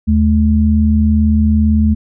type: tone pair together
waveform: sine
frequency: 77.78 / 215.5 Hz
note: D#2 / A3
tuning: 0 / -36 cents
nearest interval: octave + tritone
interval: 1764 cents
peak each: -11 dBFS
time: 0.07-1.95 s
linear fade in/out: 20 ms
effects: none